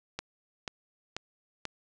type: click train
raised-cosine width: 0.2 ms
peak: -17 dBFS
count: 4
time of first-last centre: 0.19-1.653 s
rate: 2.05 Hz
effects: resampled to 22050 Hz